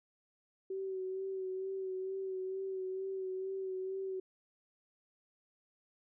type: tone with vibrato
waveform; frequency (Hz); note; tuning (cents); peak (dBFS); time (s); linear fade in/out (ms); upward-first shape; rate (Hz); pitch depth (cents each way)
sine; 379.7; F#4; +45; -36; 0.7-4.2; 5; sine; 2.2; 27
effects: none